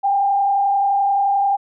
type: tone with frequency modulation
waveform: sine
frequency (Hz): 797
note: G5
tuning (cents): +28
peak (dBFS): -14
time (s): 0.03-1.57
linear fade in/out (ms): 20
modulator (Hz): 31.5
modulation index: 0.6
effects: none